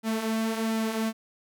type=tone with flanger; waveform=sawtooth; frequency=222.6 Hz; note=A3; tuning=20 cents sharp; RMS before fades=-28 dBFS; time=0.03-1.13 s; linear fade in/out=50 ms; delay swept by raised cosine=1.8 to 6.9 ms; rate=1.4 Hz; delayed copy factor=-0.5; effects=none